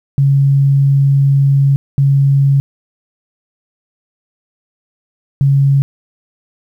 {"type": "tone bursts at uneven times", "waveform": "sine", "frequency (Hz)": 138.59, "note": "C#3", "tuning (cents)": 0, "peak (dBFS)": -7, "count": 3, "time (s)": [[0.18, 1.76], [1.98, 2.6], [5.41, 5.82]], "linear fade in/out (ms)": 0, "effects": ["8-bit"]}